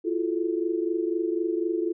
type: tone cluster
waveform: sine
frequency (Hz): 337.1 / 361.1 / 433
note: E4 / F#4 / A4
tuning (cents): +39 / -42 / -28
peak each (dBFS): -26 / -29 / -31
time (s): 0.04-1.93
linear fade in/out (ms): 20
effects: none